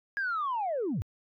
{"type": "linear sweep", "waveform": "sine", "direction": "down", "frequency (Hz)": [1661.2, 72.6], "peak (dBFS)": -27, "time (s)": [0.17, 1.02], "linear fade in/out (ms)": 0, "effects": ["tanh soft clip ceiling -25 dBFS"]}